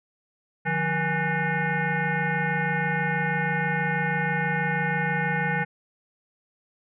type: tone with frequency modulation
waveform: sine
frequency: 830.6 Hz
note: G#5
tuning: in tune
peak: -22 dBFS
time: 0.65-5.65 s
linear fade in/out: 20 ms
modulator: 327 Hz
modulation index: 3.8
effects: none